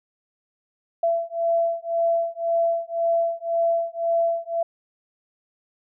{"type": "beating tone pair", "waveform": "sine", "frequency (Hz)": [671, 672.9], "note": ["E5", "E5"], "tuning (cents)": [31, 35], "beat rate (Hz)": 1.9, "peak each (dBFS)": -23, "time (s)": [1.03, 4.63], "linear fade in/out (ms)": 5, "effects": []}